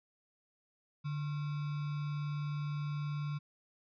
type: tone with sample-and-hold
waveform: sine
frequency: 146.83 Hz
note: D3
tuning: in tune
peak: -34 dBFS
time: 1.04-3.39 s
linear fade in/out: 20 ms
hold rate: 1225 Hz
effects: resampled to 11025 Hz